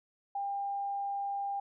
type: tone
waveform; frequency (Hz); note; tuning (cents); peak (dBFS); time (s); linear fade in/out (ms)
sine; 799; G5; +33; -32; 0.35-1.6; 5
effects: none